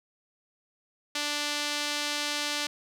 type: tone with band-pass filter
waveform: sawtooth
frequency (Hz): 293.7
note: D4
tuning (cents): 0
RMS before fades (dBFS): -31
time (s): 1.15-2.67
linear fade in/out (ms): 5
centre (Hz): 4300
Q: 1
effects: none